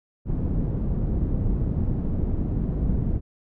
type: low-pass noise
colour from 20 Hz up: pink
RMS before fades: -24 dBFS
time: 0.25-3.21 s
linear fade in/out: 50 ms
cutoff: 230 Hz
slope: 12 dB/octave
effects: none